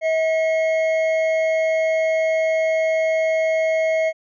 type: tone pair together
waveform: triangle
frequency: 641.6 / 2168 Hz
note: E5 / C#7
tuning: -47 / -39 cents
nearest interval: octave + major sixth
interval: 2108 cents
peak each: -15 / -25 dBFS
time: 0.01-4.13 s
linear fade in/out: 50 ms
effects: resampled to 16000 Hz